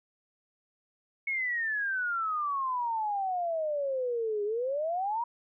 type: exponential two-way sweep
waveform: sine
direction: down then up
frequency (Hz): 2208 to 405.5 to 969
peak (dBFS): -28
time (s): 1.27-5.24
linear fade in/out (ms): 5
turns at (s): 4.44
effects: none